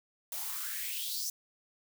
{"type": "noise with high-pass filter sweep", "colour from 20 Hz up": "blue", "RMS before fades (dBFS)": -37, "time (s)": [0.32, 1.3], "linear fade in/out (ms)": 2, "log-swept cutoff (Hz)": [650, 6000], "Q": 4.6, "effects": []}